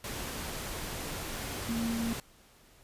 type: tone in noise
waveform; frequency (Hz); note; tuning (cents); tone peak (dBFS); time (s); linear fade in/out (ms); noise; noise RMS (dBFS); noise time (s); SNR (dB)
sine; 230; A#3; -23; -30; 1.69-2.13; 2; pink; -38; 0.04-2.2; +5
effects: pink hiss -60 dBFS RMS until 2.83 s + resampled to 32000 Hz